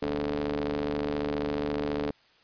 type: ring-modulated tone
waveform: sawtooth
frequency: 74.6 Hz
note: D2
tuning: 28 cents sharp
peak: -21 dBFS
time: 0.02-2.11 s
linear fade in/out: 5 ms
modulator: 361 Hz
effects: white hiss -61 dBFS RMS until 2.43 s + resampled to 11025 Hz